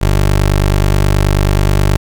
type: tone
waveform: 20% pulse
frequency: 49.36 Hz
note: G1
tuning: 13 cents sharp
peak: -4 dBFS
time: 0.01-1.97 s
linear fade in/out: 10 ms
effects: 7-bit